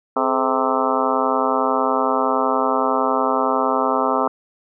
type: harmonic tone with a mistuned harmonic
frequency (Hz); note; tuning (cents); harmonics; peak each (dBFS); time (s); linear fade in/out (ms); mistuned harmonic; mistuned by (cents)
130.81; C3; 0; 2 / 3 / 4 / 5 / 6 / 7 / 8 / 9 / 10; -25 / -25 / -25 / -25 / -25 / -25 / -25 / -25 / -25; 0.16-4.28; 5; 3; +130
effects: none